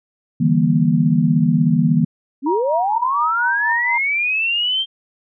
sine chord, E half-diminished seventh, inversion third, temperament just, 148.33 / 164.81 / 197.78 / 237.3 Hz, D3 / E3 / G3 / Bb3, +18 / 0 / +16 / +31 cents, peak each -19 / -16 / -21 / -17 dBFS, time 0.4-2.05 s, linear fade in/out 10 ms
sine linear sweep, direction up, 250 to 3185 Hz, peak -16 dBFS, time 2.42-4.86 s, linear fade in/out 50 ms
sine tone with tremolo, 948 Hz, A#5, 29 cents sharp, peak -17 dBFS, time 2.46-3.98 s, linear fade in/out 5 ms, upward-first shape triangle, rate 4.2 Hz, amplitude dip 80%
effects none

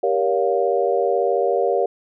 sine chord, G half-diminished seventh, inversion none, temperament just, 392 / 470.4 / 564.5 / 705.6 Hz, G4 / Bb4 / Db5 / F5, 0 / +16 / +31 / +18 cents, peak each -22 / -21 / -22 / -23 dBFS, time 0.03-1.86 s, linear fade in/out 5 ms, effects none

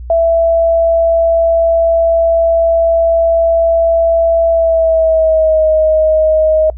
sine tone with pitch glide, 664 to 626.7 Hz, E5 to D#5, +12 to +12 cents, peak -7 dBFS, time 0.1-6.7 s, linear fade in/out 2 ms, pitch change -100 cents, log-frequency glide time 4.5-5.66 s, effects noise-tail reverb RT60 0.1 s tail -24 dB re dry + added 60 Hz sine -24 dBFS peak until 6.77 s

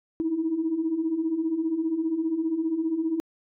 sine beating tone pair, 311.1 / 326.1 Hz, D#4 / E4, 0 / -19 cents, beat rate 15 Hz, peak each -30 / -24 dBFS, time 0.2-3.2 s, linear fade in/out 0 ms, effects tanh soft clip ceiling -16 dBFS

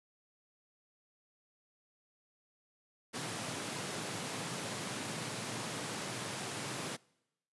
pink high-pass noise, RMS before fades -40 dBFS, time 3.13-6.97 s, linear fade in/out 20 ms, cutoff 110 Hz, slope 48 dB/octave, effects noise-tail reverb RT60 0.9 s tail -25 dB re dry + resampled to 24000 Hz

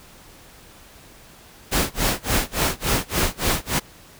pink noise with tremolo, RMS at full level -19 dBFS, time 1.71-3.8 s, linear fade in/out 20 ms, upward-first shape sine, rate 3.5 Hz, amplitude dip 100%, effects pink hiss -47 dBFS RMS until 4.19 s

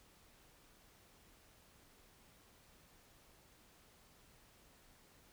silence, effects pink hiss -66 dBFS RMS until 5.32 s

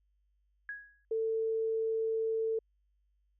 sine tone with exponential decay, 1661.2 Hz, G#6, in tune, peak -35 dBFS, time 0.69-1.05 s, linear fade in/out 1 ms, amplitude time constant 77 ms
sine tone, 446.2 Hz, A4, 24 cents sharp, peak -29 dBFS, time 1.11-2.59 s, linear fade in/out 5 ms
effects added 50 Hz sine -70 dBFS peak until 3.39 s

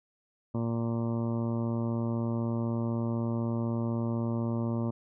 harmonic tone, 116 Hz, A#2, 8 cents flat, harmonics 1 / 2 / 3 / 4 / 5 / 6 / 7 / 8 / 9 / 10, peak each -31 / -31 / -38 / -44 / -41 / -51 / -52 / -47 / -49 / -51 dBFS, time 0.54-4.91 s, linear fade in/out 10 ms, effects none

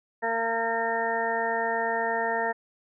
harmonic tone, 228.5 Hz, A#3, 34 cents flat, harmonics 1 / 2 / 3 / 4 / 6 / 7 / 8, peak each -40 / -31 / -30 / -30 / -39 / -39 / -30 dBFS, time 0.22-2.53 s, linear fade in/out 20 ms, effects none

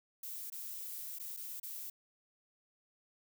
violet noise with dropouts, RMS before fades -44 dBFS, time 0.23-1.9 s, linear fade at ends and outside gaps 5 ms, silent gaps 0.501-0.521 / 1.187-1.196 / 1.366-1.371 / 1.599-1.63 s, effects none

